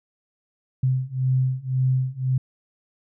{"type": "beating tone pair", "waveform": "sine", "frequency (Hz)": [128.8, 130.7], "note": ["C3", "C3"], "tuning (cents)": [-27, -1], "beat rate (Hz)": 1.9, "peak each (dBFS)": [-23, -22], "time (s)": [0.83, 2.38], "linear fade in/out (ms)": 5, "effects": []}